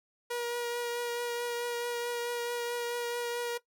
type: tone with vibrato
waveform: sawtooth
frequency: 478.1 Hz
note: A#4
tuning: 44 cents sharp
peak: -28 dBFS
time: 0.3-3.58 s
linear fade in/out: 10 ms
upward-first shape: triangle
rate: 4.6 Hz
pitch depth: 17 cents each way
effects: noise-tail reverb RT60 0.1 s tail -17 dB re dry